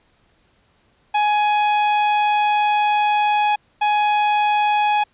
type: tone bursts at uneven times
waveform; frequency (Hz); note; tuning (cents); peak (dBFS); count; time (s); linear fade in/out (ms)
45% pulse; 837; G#5; +13; -15; 2; 1.14-3.56 / 3.81-5.04; 10
effects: pink hiss -60 dBFS RMS until 5.13 s + resampled to 8000 Hz